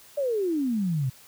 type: exponential sweep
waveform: sine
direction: down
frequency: 595 to 123.47 Hz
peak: -23 dBFS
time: 0.17-1.1 s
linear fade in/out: 10 ms
effects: white hiss -52 dBFS RMS until 1.27 s